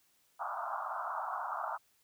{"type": "band-pass noise", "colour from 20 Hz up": "white", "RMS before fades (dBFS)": -38, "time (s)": [0.39, 1.78], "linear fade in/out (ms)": 20, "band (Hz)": [640, 1400], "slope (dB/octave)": 96, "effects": ["white hiss -71 dBFS RMS until 2.03 s"]}